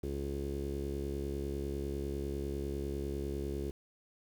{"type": "tone with low-pass filter", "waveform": "sawtooth", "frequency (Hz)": 70, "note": "C#2", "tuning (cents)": 18, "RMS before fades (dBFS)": -37, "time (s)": [0.03, 3.71], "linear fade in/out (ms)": 5, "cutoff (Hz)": 390, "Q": 5.7, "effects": ["9-bit"]}